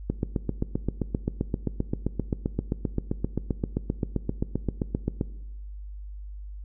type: click train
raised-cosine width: 3 ms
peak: -12 dBFS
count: 40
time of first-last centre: 0.1-5.211 s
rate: 7.63 Hz
effects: noise-tail reverb RT60 1.0 s tail -18 dB re dry + added 50 Hz sine -36 dBFS peak until 6.64 s